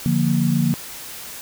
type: chord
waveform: sine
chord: Bb major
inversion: first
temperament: equal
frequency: 146.83 / 174.61 / 233.1 Hz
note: D3 / F3 / Bb3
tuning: 0 / 0 / 0 cents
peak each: -20 dBFS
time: 0.06-0.74 s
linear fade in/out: 0 ms
effects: white hiss -35 dBFS RMS until 1.41 s